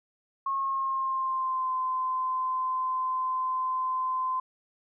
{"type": "tone with pitch glide", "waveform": "sine", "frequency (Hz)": [1086, 1031.6], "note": ["C#6", "C6"], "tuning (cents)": [-36, -25], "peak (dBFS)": -26, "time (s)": [0.46, 4.4], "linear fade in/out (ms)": 5, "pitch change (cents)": -89, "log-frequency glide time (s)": [0.58, 1.73], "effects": []}